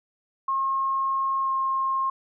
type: tone with pitch glide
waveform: sine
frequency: 1077 to 1068.3 Hz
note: C6 to C6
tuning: +50 to +36 cents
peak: -22 dBFS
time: 0.48-2.1 s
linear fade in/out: 5 ms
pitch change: -14 cents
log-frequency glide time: 1.42-1.5 s
effects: none